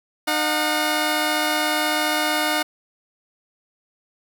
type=tone pair together; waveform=10% pulse; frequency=304.8 / 724.1 Hz; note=D#4 / F#5; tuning=-36 / -38 cents; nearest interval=octave + minor third; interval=1498 cents; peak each=-14 dBFS; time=0.27-2.63 s; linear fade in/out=10 ms; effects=none